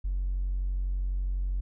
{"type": "tone with hard clipping", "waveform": "sine", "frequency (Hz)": 46.04, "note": "F#1", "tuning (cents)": -8, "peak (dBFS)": -27, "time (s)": [0.04, 1.61], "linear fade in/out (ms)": 10, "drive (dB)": 1, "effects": []}